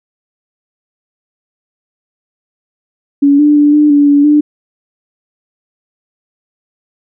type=tone with pitch steps; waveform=sine; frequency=282.9 / 295.9 / 292.9 / 298.4 / 288.5 / 286.6 / 297.1 Hz; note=C#4 / D4 / D4 / D4 / D4 / D4 / D4; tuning=+35 / +13 / -5 / +28 / -31 / -42 / +20 cents; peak=-4 dBFS; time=3.22-4.41 s; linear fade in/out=10 ms; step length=170 ms; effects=none